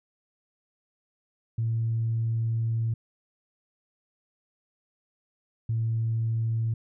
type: tone pair in turn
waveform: sine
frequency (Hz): 113.9 / 113.37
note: A#2 / A#2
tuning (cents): -40 / -48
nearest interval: unison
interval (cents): 8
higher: first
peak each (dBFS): -23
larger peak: neither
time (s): 1.58-2.94 / 5.69-6.74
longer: first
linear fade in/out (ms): 5
effects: tanh soft clip ceiling -19 dBFS